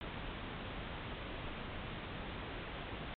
pink low-pass noise, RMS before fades -44 dBFS, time 0.01-3.14 s, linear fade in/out 0 ms, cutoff 3700 Hz, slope 96 dB/octave, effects MP3 96 kbps

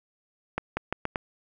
accelerating click train, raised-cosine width 0.5 ms, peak -12 dBFS, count 5, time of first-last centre 0.58-1.158 s, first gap 190 ms, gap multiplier 0.82, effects none

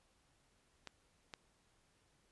clicks, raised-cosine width 0.2 ms, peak -29 dBFS, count 2, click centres 0.873 / 1.338 s, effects pink hiss -74 dBFS RMS until 2.31 s + resampled to 24000 Hz

